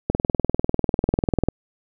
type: click train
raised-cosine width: 2 ms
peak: -5 dBFS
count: 29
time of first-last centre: 0.1-1.486 s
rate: 20.2 Hz
effects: none